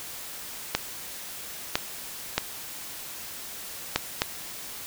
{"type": "clicks", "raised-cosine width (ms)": 0.2, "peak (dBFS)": -4, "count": 5, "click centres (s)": [0.75, 1.755, 2.38, 3.96, 4.219], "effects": ["white hiss -39 dBFS RMS until 4.86 s"]}